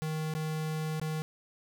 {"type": "tone with dropouts", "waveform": "square", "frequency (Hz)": 156.4, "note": "D#3", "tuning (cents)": 9, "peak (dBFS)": -32, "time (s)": [0.02, 1.22], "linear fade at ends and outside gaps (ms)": 0, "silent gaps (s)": [[0.338, 0.35], [0.998, 1.015]], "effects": []}